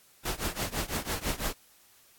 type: noise with tremolo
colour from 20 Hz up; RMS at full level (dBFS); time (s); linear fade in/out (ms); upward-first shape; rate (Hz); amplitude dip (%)
pink; -29; 0.25-1.53; 5; triangle; 6; 95
effects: white hiss -60 dBFS RMS until 2.18 s + AAC 64 kbps